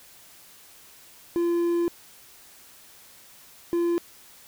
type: tone bursts at uneven times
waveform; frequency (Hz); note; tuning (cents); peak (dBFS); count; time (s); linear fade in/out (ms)
triangle; 343.1; F4; -31; -19; 2; 1.36-1.88 / 3.73-3.98; 0
effects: white hiss -51 dBFS RMS until 4.47 s